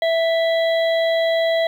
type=harmonic tone; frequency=659.3 Hz; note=E5; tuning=in tune; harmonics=1 / 3 / 5 / 6; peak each=-16 / -26 / -30 / -32 dBFS; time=0.02-1.67 s; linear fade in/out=2 ms; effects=8-bit